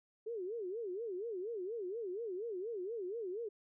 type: tone with vibrato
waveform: sine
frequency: 411 Hz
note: G#4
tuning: 18 cents flat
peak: -38 dBFS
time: 0.26-3.49 s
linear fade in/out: 10 ms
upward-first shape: sine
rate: 4.2 Hz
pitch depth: 250 cents each way
effects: none